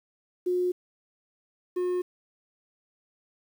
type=tone pair in turn; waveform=sine / triangle; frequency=360 / 360 Hz; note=F#4 / F#4; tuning=-47 / -47 cents; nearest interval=unison; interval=0 cents; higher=neither; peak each=-23 dBFS; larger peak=neither; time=0.46-0.72 / 1.76-2.02 s; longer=neither; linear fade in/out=10 ms; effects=9-bit